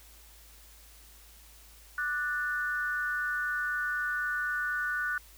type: tone with amplitude modulation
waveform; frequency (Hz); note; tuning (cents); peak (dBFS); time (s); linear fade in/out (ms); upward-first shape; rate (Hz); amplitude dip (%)
sine; 1476; F#6; -5; -25; 1.98-5.18; 2; sine; 296; 80
effects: added 54 Hz sine -55 dBFS peak until 5.37 s + white hiss -56 dBFS RMS until 5.37 s